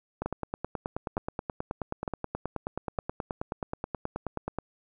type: two click trains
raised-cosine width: 1 ms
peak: -16 / -17 dBFS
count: 4 / 42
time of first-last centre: 0.26-2.987 / 0.22-4.586 s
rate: 1.1 / 9.39 Hz
effects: none